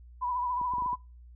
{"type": "tone with vibrato", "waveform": "sine", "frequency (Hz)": 987.8, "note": "B5", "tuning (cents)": 0, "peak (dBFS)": -28, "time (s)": [0.21, 0.96], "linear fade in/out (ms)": 20, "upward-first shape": "triangle", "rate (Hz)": 14, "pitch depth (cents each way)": 53}
{"type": "clicks", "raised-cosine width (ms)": 3, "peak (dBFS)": -33, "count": 6, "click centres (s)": [0.614, 0.737, 0.783, 0.822, 0.861, 0.931]}
{"effects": ["noise-tail reverb RT60 0.3 s tail -25 dB re dry", "added 60 Hz sine -48 dBFS peak until 1.35 s"]}